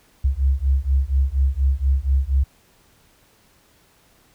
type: beating tone pair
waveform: sine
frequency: 65.6 / 69.8 Hz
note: C2 / C#2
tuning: +5 / +13 cents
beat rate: 4.2 Hz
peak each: -19 dBFS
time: 0.24-2.44 s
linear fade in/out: 10 ms
effects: pink hiss -57 dBFS RMS until 4.34 s